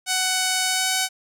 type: tone with pitch glide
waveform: 5% pulse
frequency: 746 to 752.9 Hz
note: F#5 to F#5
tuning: +14 to +30 cents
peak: -8 dBFS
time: 0.06-1.09 s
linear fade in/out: 50 ms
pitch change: +16 cents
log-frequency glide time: 0.64-0.98 s
effects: none